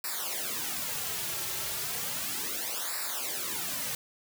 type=noise with flanger; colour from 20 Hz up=white; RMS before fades=-34 dBFS; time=0.04-3.95 s; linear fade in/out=2 ms; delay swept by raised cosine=0.31 to 4.11 ms; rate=0.34 Hz; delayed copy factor=-0.95; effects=none